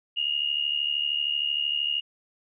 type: tone pair together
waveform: sine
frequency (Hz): 2819 / 2892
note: F7 / F#7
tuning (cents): +16 / -40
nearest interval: unison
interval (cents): 44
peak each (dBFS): -27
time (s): 0.16-2.01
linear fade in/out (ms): 20
effects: none